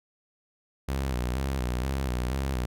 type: tone with vibrato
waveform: sawtooth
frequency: 64.3 Hz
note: C2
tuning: 30 cents flat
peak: -23 dBFS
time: 0.88-2.66 s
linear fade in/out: 10 ms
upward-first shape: square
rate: 2.1 Hz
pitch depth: 85 cents each way
effects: none